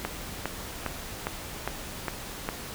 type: click train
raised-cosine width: 0.5 ms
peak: -13 dBFS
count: 7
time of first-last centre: 0.05-2.489 s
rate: 2.46 Hz
effects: pink hiss -39 dBFS RMS until 2.74 s